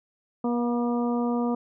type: harmonic tone with a mistuned harmonic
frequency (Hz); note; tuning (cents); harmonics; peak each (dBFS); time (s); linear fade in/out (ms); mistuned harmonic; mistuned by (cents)
240; B3; -49; 1 / 2 / 3 / 4 / 5; -24 / -30 / -34 / -36 / -38; 0.44-1.55; 5; 3; -16
effects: none